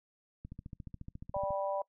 click train, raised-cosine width 5 ms, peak -32 dBFS, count 16, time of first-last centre 0.45-1.506 s, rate 14.2 Hz
harmonic tone, 196 Hz, G3, in tune, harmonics 3 / 4 / 5, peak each -33 / -38 / -39 dBFS, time 1.34-1.82 s, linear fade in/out 5 ms
effects noise-tail reverb RT60 0.1 s tail -22 dB re dry

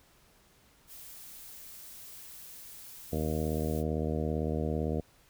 blue noise, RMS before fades -48 dBFS, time 0.87-3.84 s, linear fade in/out 50 ms
harmonic tone, 77.78 Hz, D#2, in tune, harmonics 1 / 2 / 3 / 4 / 5 / 6 / 7 / 8 / 9, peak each -34 / -35 / -36 / -39 / -40 / -37 / -43 / -42 / -45 dBFS, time 3.12-5.01 s, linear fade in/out 10 ms
effects pink hiss -63 dBFS RMS until 5.29 s

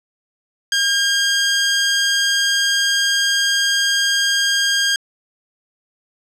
15% pulse tone, 1612 Hz, G6, 48 cents sharp, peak -8 dBFS, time 0.72-4.96 s, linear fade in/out 2 ms, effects low-pass 10000 Hz 12 dB/octave

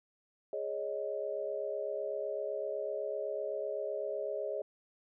sine chord, Ab suspended fourth, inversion none, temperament equal, 415.3 / 554.4 / 622.3 Hz, Ab4 / Db5 / Eb5, 0 / 0 / 0 cents, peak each -39 / -38 / -38 dBFS, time 0.53-4.62 s, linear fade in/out 2 ms, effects none

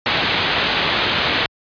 white low-pass noise, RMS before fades -19 dBFS, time 0.06-1.46 s, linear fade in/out 0 ms, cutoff 4100 Hz, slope 48 dB/octave, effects high-pass 60 Hz 12 dB/octave + resampled to 11025 Hz

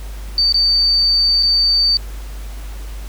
sine tone with dropouts, 4589 Hz, D8, 41 cents flat, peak -11 dBFS, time 0.38-1.97 s, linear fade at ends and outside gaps 1 ms, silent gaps 0.524-0.543 / 1.427-1.431 s, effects added 50 Hz sine -26 dBFS peak until 3.08 s + pink hiss -40 dBFS RMS until 3.08 s

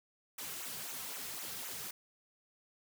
white noise with flanger, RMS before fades -43 dBFS, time 0.38-1.91 s, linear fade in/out 5 ms, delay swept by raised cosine 0.2 to 3.5 ms, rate 3.9 Hz, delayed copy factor -1, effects none

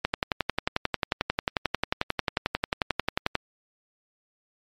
click train, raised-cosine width 0.3 ms, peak -7 dBFS, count 38, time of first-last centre 0.05-3.354 s, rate 11.2 Hz, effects MP3 64 kbps

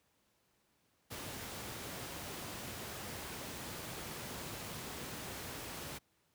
pink noise, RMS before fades -44 dBFS, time 1.1-5.99 s, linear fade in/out 20 ms, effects pink hiss -75 dBFS RMS until 6.34 s + high-pass 80 Hz 12 dB/octave

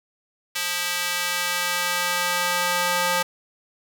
square tone with high-pass filter sweep, 177.1 Hz, F3, 24 cents sharp, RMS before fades -24 dBFS, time 0.55-3.23 s, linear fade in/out 10 ms, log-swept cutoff 2200 to 810 Hz, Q 0.81, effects none

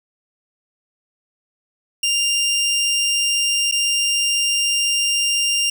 20% pulse tone with dropouts, 2794 Hz, F7, in tune, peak -12 dBFS, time 2.03-5.7 s, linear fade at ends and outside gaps 5 ms, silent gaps 3.714-3.722 s, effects none

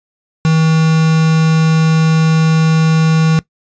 triangle tone with quantisation, 160 Hz, D#3, 49 cents sharp, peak -6 dBFS, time 0.45-3.39 s, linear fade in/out 0 ms, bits 3, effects noise-tail reverb RT60 0.1 s tail -19 dB re dry + resampled to 16000 Hz

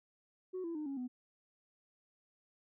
sine tone with pitch steps, 370 / 335.4 / 304 / 275.6 / 249.8 Hz, F#4 / E4 / D#4 / C#4 / B3, 0 / +30 / -40 / -10 / +20 cents, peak -36 dBFS, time 0.53-1.08 s, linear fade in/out 20 ms, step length 110 ms, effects tanh soft clip ceiling -35 dBFS

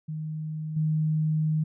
sine tone with level steps, 155.56 Hz, D#3, in tune, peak -30 / -22 dBFS, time 0.08-1.64 s, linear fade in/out 10 ms, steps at 0.76 s, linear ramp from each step 10 ms, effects none

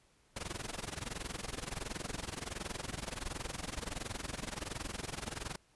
pink noise with amplitude modulation, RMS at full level -38 dBFS, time 0.36-5.56 s, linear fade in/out 5 ms, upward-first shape sine, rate 21.4 Hz, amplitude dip 90%, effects pink hiss -69 dBFS RMS until 5.75 s + resampled to 24000 Hz

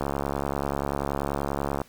click train, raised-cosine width 1 ms, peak -13 dBFS, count 128, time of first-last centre 0.01-1.817 s, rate 70.3 Hz, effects pink hiss -55 dBFS RMS until 1.88 s

